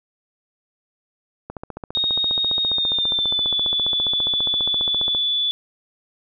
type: click train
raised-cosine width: 1 ms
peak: -17 dBFS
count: 55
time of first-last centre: 1.5-5.149 s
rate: 14.8 Hz
type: tone with pitch glide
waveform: sine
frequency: 3729 to 3459 Hz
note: A#7 to A7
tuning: 0 to -30 cents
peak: -18 dBFS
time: 1.95-5.51 s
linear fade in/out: 0 ms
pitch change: -130 cents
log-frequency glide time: 2.64-3.51 s
effects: none